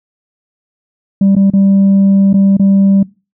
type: tone with dropouts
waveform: sine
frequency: 196 Hz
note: G3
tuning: in tune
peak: -3 dBFS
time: 1.21-3.03 s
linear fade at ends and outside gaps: 5 ms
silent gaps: 1.353-1.364 / 1.502-1.535 / 2.331-2.34 / 2.57-2.595 s
effects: noise-tail reverb RT60 0.3 s tail -24 dB re dry + tanh soft clip ceiling -4 dBFS